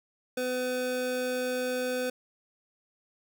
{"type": "tone pair together", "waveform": "square", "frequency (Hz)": [252.2, 504.4], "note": ["B3", "B4"], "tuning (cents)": [36, 36], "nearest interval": "octave", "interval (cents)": 1200, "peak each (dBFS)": [-36, -30], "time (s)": [0.37, 2.1], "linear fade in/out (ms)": 5, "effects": []}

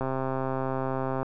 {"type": "click train", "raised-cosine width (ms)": 1, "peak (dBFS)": -16, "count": 162, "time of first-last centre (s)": [0.01, 1.23], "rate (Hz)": 132, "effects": []}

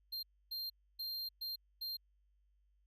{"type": "tone bursts at uneven times", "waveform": "square", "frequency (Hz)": 4186, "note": "C8", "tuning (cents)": 0, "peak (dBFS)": -40, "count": 5, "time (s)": [[0.12, 0.23], [0.51, 0.7], [0.99, 1.29], [1.41, 1.56], [1.81, 1.97]], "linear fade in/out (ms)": 10, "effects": ["added 50 Hz sine -70 dBFS peak until 2.86 s"]}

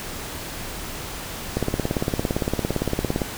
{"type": "click train", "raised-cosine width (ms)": 2, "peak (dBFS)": -8, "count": 30, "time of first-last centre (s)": [1.57, 3.218], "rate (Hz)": 17.6, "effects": ["pink hiss -33 dBFS RMS until 3.37 s"]}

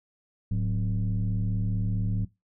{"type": "tone with frequency modulation", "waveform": "sine", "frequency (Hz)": 105.4, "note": "G#2", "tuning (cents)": 26, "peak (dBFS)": -23, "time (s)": [0.51, 2.25], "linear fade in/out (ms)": 5, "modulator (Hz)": 75.4, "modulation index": 1, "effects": ["noise-tail reverb RT60 0.2 s tail -20 dB re dry", "tanh soft clip ceiling -20 dBFS"]}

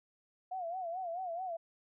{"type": "tone with vibrato", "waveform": "sine", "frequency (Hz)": 710, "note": "F5", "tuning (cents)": 28, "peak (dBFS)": -36, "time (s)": [0.51, 1.57], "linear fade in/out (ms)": 10, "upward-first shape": "sine", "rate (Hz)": 4.6, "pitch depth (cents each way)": 120, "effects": []}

